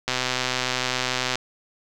click train, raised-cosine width 0.2 ms, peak -6 dBFS, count 163, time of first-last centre 0.08-1.356 s, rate 127 Hz, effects none

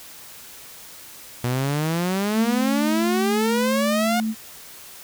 sawtooth exponential sweep, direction up, 120 to 726 Hz, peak -17 dBFS, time 1.44-4.2 s, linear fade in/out 0 ms
sine tone, 220 Hz, A3, in tune, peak -21 dBFS, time 2.34-4.35 s, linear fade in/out 50 ms
effects white hiss -42 dBFS RMS until 5.03 s

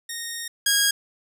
10% pulse tone pair in turn, 1855 / 1637.9 Hz, A#6 / G#6, -9 / -24 cents, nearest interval major second, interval 215 cents, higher first, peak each -21 / -9 dBFS, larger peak second, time 0.09-0.48 / 0.66-0.91 s, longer first, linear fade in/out 5 ms, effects none

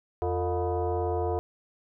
sine tone with frequency modulation, 182 Hz, F#3, 28 cents flat, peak -25 dBFS, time 0.22-1.39 s, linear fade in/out 0 ms, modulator 267 Hz, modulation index 2.4, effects none

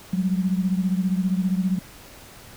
sine beating tone pair, 183.2 / 198.2 Hz, F#3 / G3, -17 / +19 cents, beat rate 15 Hz, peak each -21 / -25 dBFS, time 0.13-1.79 s, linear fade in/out 5 ms, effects pink hiss -45 dBFS RMS until 2.56 s

